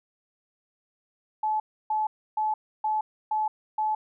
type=tone bursts; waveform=sine; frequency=861 Hz; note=A5; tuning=38 cents flat; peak=-23 dBFS; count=6; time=1.43-3.95 s; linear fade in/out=5 ms; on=170 ms; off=300 ms; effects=none